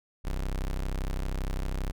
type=tone; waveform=35% pulse; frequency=32.56 Hz; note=C1; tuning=8 cents flat; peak=-27 dBFS; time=0.24-1.92 s; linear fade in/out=20 ms; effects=none